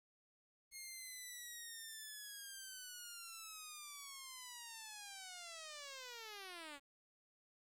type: linear sweep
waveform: 5% pulse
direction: down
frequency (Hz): 2155 to 272.3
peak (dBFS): -38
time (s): 0.71-6.8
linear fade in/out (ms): 50
effects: low-pass 12000 Hz 12 dB/octave + 12-bit